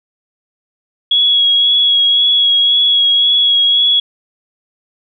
sine tone with vibrato, 3336 Hz, G#7, 7 cents sharp, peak -8 dBFS, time 1.11-4 s, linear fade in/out 5 ms, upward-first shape sine, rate 1.9 Hz, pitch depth 18 cents each way, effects none

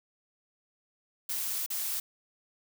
blue noise with dropouts, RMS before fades -33 dBFS, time 1.29-2 s, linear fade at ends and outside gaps 5 ms, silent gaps 1.663-1.702 s, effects none

